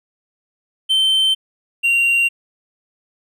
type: tone pair in turn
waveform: triangle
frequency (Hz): 3100 / 2762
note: G7 / F7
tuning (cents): -20 / -20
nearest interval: major second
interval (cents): 200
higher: first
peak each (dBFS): -11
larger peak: neither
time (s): 0.89-1.35 / 1.83-2.29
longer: neither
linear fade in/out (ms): 20
effects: none